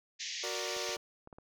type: band-pass noise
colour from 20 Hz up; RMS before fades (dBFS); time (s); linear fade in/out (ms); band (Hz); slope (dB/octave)
white; -40; 0.19-0.97; 20; 1800 to 6700; 96
type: chord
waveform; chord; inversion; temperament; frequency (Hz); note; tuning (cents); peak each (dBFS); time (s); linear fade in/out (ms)
sawtooth; Gb augmented; none; equal; 370 / 466.2 / 587.3; Gb4 / Bb4 / D5; 0 / 0 / 0; -38; 0.43-0.97; 10
type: clicks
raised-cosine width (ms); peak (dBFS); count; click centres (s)
1; -36; 6; 0.766 / 0.892 / 0.967 / 1.274 / 1.328 / 1.385
effects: none